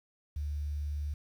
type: tone with quantisation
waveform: sine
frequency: 73.42 Hz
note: D2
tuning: in tune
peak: -32 dBFS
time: 0.36-1.14 s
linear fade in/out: 5 ms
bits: 10
effects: none